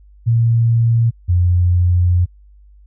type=tone pair in turn; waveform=sine; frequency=115.9 / 88.66 Hz; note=A#2 / F2; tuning=-10 / +27 cents; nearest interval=perfect fourth; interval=463 cents; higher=first; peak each=-10 dBFS; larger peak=neither; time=0.26-1.11 / 1.28-2.26 s; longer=second; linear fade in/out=20 ms; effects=added 50 Hz sine -42 dBFS peak until 2.86 s